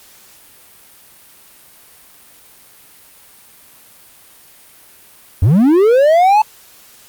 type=linear sweep; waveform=triangle; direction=up; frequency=77.78 to 880 Hz; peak=-5 dBFS; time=5.42-6.42 s; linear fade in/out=5 ms; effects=white hiss -44 dBFS RMS until 7.08 s + Opus 48 kbps